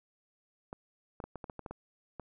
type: clicks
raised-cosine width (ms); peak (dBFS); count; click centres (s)
1; -27; 10; 0.729 / 1.202 / 1.24 / 1.357 / 1.442 / 1.498 / 1.593 / 1.662 / 1.71 / 2.197
effects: none